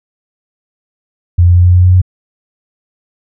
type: tone with pitch steps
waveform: sine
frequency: 87.31 / 88.02 / 88.73 / 89.45 / 90.18 / 90.91 / 91.65 Hz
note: F2 / F2 / F2 / F2 / F#2 / F#2 / F#2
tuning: 0 / +14 / +28 / +42 / -44 / -30 / -16 cents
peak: -3 dBFS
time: 1.38-2.017 s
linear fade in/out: 10 ms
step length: 91 ms
effects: none